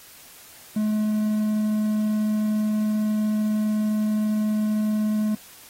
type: tone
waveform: triangle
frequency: 213.4 Hz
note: G#3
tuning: 47 cents sharp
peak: -18 dBFS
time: 0.76-5.35 s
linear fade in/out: 5 ms
effects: white hiss -47 dBFS RMS until 5.69 s + AAC 48 kbps